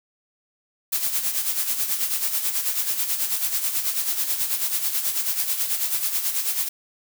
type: noise with tremolo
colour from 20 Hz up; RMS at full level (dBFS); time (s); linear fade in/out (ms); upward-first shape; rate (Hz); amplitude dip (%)
blue; -22; 0.92-6.69; 10; sine; 9.2; 60
effects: none